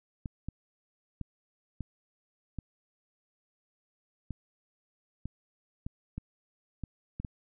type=clicks; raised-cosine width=5 ms; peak=-24 dBFS; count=12; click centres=0.258 / 0.486 / 1.213 / 1.807 / 2.587 / 4.307 / 5.256 / 5.865 / 6.18 / 6.837 / 7.2 / 7.248 s; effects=none